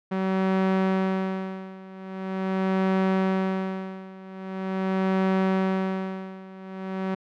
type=tone with tremolo; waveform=sawtooth; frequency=189.8 Hz; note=F#3; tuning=44 cents sharp; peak=-16 dBFS; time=0.11-7.15 s; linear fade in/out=10 ms; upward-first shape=sine; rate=0.43 Hz; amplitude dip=90%; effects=low-pass 2000 Hz 12 dB/octave